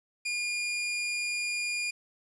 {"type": "tone", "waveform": "sawtooth", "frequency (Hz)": 2423, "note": "D#7", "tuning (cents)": -47, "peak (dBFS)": -26, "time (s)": [0.25, 1.91], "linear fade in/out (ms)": 10, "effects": ["resampled to 22050 Hz", "10-bit"]}